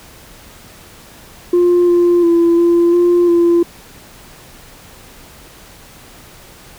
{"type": "tone with pitch steps", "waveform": "sine", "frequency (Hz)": [352.2, 348.8, 338.9, 343, 349.8, 342.7], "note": ["F4", "F4", "E4", "F4", "F4", "F4"], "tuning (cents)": [15, -2, 48, -31, 3, -33], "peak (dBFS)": -6, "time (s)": [1.53, 3.63], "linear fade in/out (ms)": 5, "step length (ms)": 350, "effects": ["tanh soft clip ceiling -6 dBFS", "pink hiss -40 dBFS RMS until 6.78 s"]}